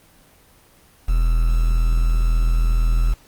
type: tone with quantisation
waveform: triangle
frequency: 41 Hz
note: E1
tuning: 9 cents flat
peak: -12 dBFS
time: 1.08-3.14 s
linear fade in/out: 10 ms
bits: 6
effects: pink hiss -52 dBFS RMS until 3.27 s + Opus 24 kbps